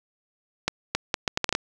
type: accelerating click train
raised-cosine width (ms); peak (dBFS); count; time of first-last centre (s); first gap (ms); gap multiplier
0.2; -5; 9; 0.68-1.551; 270; 0.71
effects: none